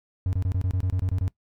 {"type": "tone bursts", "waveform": "triangle", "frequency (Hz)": 92.5, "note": "F#2", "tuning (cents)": 0, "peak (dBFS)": -20, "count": 11, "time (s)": [0.26, 1.279], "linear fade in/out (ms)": 0, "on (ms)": 69, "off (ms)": 26, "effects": ["noise-tail reverb RT60 0.1 s tail -19 dB re dry"]}